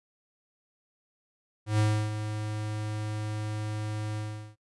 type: tone with ADSR envelope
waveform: square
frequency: 106.8 Hz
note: G#2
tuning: 49 cents sharp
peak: -22 dBFS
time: 1.66-4.56 s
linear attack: 130 ms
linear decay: 310 ms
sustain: -10 dB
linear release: 390 ms
effects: noise-tail reverb RT60 0.1 s tail -20 dB re dry + resampled to 24000 Hz